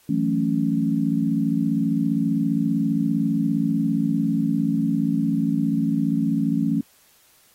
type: chord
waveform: sine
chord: F# minor seventh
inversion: third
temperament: equal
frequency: 164.81 / 185 / 220 / 277.2 Hz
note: E3 / F#3 / A3 / C#4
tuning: 0 / 0 / 0 / 0 cents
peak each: -25 / -28 / -23 / -23 dBFS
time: 0.09-6.81 s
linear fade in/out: 5 ms
effects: white hiss -57 dBFS RMS until 7.54 s + AAC 48 kbps